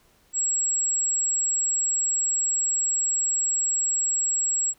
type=tone; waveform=sine; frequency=7660 Hz; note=A#8; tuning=46 cents sharp; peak=-20 dBFS; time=0.33-4.74 s; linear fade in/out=50 ms; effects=tanh soft clip ceiling -19 dBFS + pink hiss -61 dBFS RMS until 4.78 s